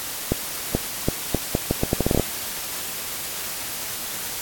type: accelerating click train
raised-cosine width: 2 ms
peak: -5 dBFS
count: 14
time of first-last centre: 0.32-2.197 s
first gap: 430 ms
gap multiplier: 0.78
effects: white hiss -30 dBFS RMS until 4.41 s + AAC 64 kbps